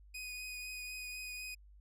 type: tone with vibrato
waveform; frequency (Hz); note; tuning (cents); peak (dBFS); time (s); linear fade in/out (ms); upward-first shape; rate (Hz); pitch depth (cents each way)
sawtooth; 2489; D#7; 0; -39; 0.14-1.55; 10; triangle; 4; 15
effects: added 50 Hz sine -56 dBFS peak until 1.8 s + resampled to 32000 Hz